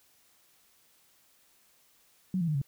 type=tone with pitch steps; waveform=sine; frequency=185.8 / 168.42 / 152.67 / 138.39 Hz; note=F#3 / E3 / D#3 / C#3; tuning=+7 / +37 / -33 / -3 cents; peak=-26 dBFS; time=2.34-2.616 s; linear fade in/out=2 ms; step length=69 ms; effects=white hiss -65 dBFS RMS until 2.67 s